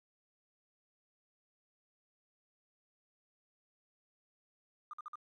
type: tone bursts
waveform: triangle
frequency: 1214 Hz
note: D#6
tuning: 43 cents flat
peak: -38 dBFS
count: 4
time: 4.91-5.156 s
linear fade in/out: 2 ms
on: 24 ms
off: 50 ms
effects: tanh soft clip ceiling -40 dBFS